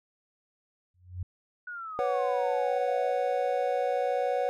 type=tone with exponential growth; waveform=sine; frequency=90.1 Hz; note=F#2; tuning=45 cents flat; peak=-29 dBFS; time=0.94-1.23 s; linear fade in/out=5 ms; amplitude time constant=63 ms
type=exponential sweep; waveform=sine; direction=down; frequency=1480 to 626 Hz; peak=-36 dBFS; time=1.67-3.11 s; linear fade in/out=5 ms
type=chord; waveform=triangle; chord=B suspended second; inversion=none; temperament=equal; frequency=493.9 / 554.4 / 740 Hz; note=B4 / C#5 / F#5; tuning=0 / 0 / 0 cents; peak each=-28 dBFS; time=1.99-4.49 s; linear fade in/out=0 ms
effects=none